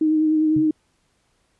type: tone with vibrato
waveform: sine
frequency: 311.1 Hz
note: D#4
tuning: in tune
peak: -15 dBFS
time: 0.01-0.71 s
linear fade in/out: 5 ms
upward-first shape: sine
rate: 10 Hz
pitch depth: 22 cents each way
type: tone with exponential decay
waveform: sine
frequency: 140 Hz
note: C#3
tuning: 18 cents sharp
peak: -21 dBFS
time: 0.56-0.73 s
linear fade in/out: 5 ms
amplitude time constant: 35 ms
effects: pink hiss -66 dBFS RMS until 1.59 s + resampled to 24000 Hz